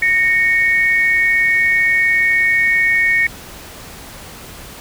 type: tone pair together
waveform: sine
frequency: 1853 / 2217 Hz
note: A#6 / C#7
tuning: -11 / 0 cents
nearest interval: minor third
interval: 311 cents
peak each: -14 dBFS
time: 0.02-3.27 s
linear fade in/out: 5 ms
effects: pink hiss -35 dBFS RMS until 4.8 s